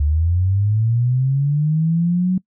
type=linear sweep; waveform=sine; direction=up; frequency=70.9 to 187.3 Hz; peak=-14 dBFS; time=0-2.38 s; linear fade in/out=5 ms; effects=noise-tail reverb RT60 0.1 s tail -23 dB re dry